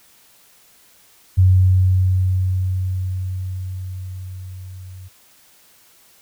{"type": "tone with level ramp", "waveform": "sine", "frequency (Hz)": 92.9, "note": "F#2", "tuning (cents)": 7, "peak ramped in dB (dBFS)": [-8, -34], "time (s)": [1.37, 5.09], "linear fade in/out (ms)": 20, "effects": ["white hiss -52 dBFS RMS until 6.21 s"]}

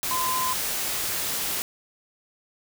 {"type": "tone in noise", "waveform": "sine", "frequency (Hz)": 1025, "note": "C6", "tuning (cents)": -36, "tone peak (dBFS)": -25, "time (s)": [0.11, 0.53], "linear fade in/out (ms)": 0, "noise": "white", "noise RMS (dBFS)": -28, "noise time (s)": [0.03, 1.62], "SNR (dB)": 0, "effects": []}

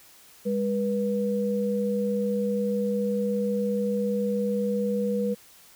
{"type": "tone pair together", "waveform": "sine", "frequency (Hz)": [203.1, 485.8], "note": ["G#3", "B4"], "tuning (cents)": [-38, -29], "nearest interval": "octave + minor third", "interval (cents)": 1509, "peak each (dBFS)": -26, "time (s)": [0.45, 5.35], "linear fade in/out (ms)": 20, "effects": ["white hiss -53 dBFS RMS until 5.75 s"]}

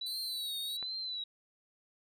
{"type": "tone with vibrato", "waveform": "sine", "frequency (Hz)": 3923, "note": "B7", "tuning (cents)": -12, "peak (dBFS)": -36, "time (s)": [0.01, 1.24], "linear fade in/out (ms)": 5, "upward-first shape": "triangle", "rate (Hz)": 1.3, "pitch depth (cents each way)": 110}
{"type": "tone", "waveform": "15% pulse", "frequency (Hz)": 4435, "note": "C#8", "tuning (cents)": 0, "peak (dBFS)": -36, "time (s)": [0.06, 0.77], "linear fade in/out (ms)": 5}
{"type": "click", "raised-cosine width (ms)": 0.5, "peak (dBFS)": -32, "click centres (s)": 0.827}
{"effects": []}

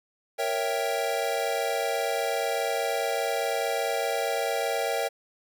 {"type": "chord", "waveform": "square", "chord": "A# diminished seventh", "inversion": "none", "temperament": "equal", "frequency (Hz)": [466.2, 554.4, 659.3, 784], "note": ["A#4", "C#5", "E5", "G5"], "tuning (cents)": [0, 0, 0, 0], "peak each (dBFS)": -32, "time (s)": [0.38, 5.09], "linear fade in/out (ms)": 20, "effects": []}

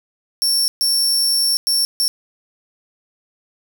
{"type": "tone bursts at uneven times", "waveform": "sawtooth", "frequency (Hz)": 5450, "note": "F8", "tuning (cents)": -43, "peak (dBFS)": -12, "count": 4, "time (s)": [[0.42, 0.68], [0.81, 1.57], [1.67, 1.85], [2, 2.08]], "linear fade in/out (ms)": 0, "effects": []}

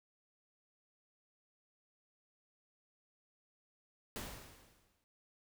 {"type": "noise with exponential decay", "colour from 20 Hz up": "pink", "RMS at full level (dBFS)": -42, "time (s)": [4.16, 5.04], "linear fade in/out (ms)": 0, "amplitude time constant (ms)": 190, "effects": []}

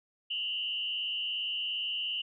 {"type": "tone with frequency modulation", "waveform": "sine", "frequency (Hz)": 2917, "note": "F#7", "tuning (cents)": -25, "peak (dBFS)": -31, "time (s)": [0.3, 2.22], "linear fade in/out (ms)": 10, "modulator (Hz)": 97.3, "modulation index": 1.4, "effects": []}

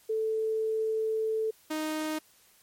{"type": "tone pair in turn", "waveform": ["sine", "sawtooth"], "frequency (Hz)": [440, 310.5], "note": ["A4", "D#4"], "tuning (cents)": [0, -3], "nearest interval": "tritone", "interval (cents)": 603, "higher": "first", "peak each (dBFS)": [-26, -26], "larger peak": "neither", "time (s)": [[0.09, 1.51], [1.7, 2.19]], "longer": "first", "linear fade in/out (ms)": 10, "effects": ["white hiss -61 dBFS RMS until 2.62 s", "MP3 64 kbps"]}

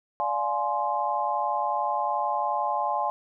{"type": "chord", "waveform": "sine", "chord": "D half-diminished seventh", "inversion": "none", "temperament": "equal with one note detuned", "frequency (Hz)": [587.3, 698.5, 841.2, 1046.5], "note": ["D5", "F5", "Ab5", "C6"], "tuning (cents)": [0, 0, 22, 0], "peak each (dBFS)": [-33, -31, -27, -29], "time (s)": [0.2, 3.1], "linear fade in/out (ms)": 0, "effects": []}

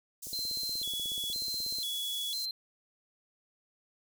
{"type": "high-pass noise", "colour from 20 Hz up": "pink", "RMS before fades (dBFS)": -42, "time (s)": [0.22, 2.46], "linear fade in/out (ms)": 10, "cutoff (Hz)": 5700, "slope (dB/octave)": 24}
{"type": "click train", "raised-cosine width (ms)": 2, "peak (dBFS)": -37, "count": 26, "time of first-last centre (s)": [0.27, 1.785], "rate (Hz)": 16.5}
{"type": "tone with vibrato", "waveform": "triangle", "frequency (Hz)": 3730, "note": "A#7", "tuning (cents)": 0, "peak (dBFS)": -32, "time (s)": [0.33, 2.51], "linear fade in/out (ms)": 2, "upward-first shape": "square", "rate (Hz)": 1, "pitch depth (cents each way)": 170}
{"effects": []}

